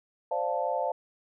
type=chord; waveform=sine; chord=D minor seventh; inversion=third; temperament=equal; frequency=523.3 / 587.3 / 698.5 / 880 Hz; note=C5 / D5 / F5 / A5; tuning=0 / 0 / 0 / 0 cents; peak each=-32 dBFS; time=0.31-0.92 s; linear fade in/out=5 ms; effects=none